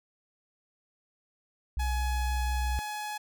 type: tone with vibrato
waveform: sine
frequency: 63 Hz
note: B1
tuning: 35 cents sharp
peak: -27 dBFS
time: 1.77-2.79 s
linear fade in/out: 0 ms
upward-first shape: sine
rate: 4.1 Hz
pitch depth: 16 cents each way
type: tone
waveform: sawtooth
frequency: 843 Hz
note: G#5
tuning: 26 cents sharp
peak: -30 dBFS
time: 1.79-3.18 s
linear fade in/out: 10 ms
effects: none